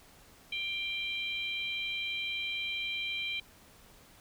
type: harmonic tone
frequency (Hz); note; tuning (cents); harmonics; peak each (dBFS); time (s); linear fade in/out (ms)
789; G5; +11; 3 / 4 / 5; -35 / -37 / -43; 0.52-3.4; 5
effects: pink hiss -58 dBFS RMS until 4.2 s